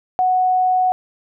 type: tone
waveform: sine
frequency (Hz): 739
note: F#5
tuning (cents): -2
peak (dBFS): -13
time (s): 0.19-0.92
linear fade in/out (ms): 0
effects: none